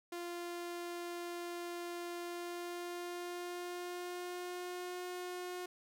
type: tone with pitch glide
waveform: sawtooth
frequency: 347.6 to 359.9 Hz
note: F4 to F#4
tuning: -8 to -48 cents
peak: -37 dBFS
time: 0.12-5.66 s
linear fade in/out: 5 ms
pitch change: +60 cents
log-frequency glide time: 2.21-5.04 s
effects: none